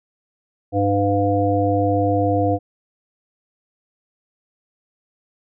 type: harmonic tone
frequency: 100.4 Hz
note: G2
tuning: 42 cents sharp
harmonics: 1 / 3 / 5 / 7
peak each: -21 / -21 / -21 / -21 dBFS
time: 0.72-2.59 s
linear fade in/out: 50 ms
effects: none